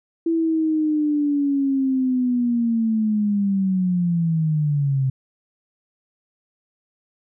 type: linear sweep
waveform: sine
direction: down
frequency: 332.6 to 130.6 Hz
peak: -17 dBFS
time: 0.26-5.1 s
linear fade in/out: 5 ms
effects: none